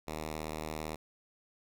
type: tone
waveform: 5% pulse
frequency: 77.78 Hz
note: D#2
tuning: in tune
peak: -26 dBFS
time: 0.07-0.96 s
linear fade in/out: 10 ms
effects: none